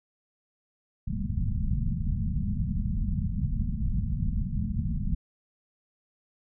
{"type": "low-pass noise", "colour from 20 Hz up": "pink", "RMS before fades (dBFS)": -28, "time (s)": [1.07, 5.15], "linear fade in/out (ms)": 10, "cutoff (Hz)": 230, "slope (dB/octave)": 96, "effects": []}